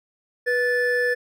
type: tone pair together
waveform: triangle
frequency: 490.3 / 1747.2 Hz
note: B4 / A6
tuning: -13 / -13 cents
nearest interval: octave + minor seventh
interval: 2200 cents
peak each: -20 dBFS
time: 0.46-1.15 s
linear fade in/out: 20 ms
effects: none